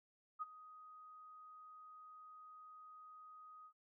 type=tone with ADSR envelope; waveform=sine; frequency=1251 Hz; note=D#6; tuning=9 cents sharp; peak=-38 dBFS; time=0.39-3.73 s; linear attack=29 ms; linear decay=25 ms; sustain=-17 dB; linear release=74 ms; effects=none